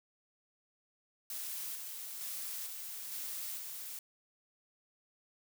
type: noise with tremolo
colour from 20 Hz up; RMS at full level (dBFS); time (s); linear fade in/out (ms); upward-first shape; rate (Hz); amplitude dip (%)
blue; -41; 1.3-3.99; 2; square; 1.1; 30
effects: none